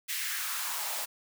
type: noise with high-pass filter sweep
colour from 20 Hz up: white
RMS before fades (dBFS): -34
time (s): 0.08-1.06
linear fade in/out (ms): 20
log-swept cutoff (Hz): 2200 to 620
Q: 2.2
effects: none